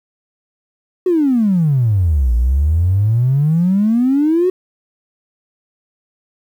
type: exponential two-way sweep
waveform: triangle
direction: down then up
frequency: 376.4 to 56.6 to 376.4 Hz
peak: -7 dBFS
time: 1.06-4.5 s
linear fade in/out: 5 ms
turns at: 2.34 s
effects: tanh soft clip ceiling -8 dBFS + 8-bit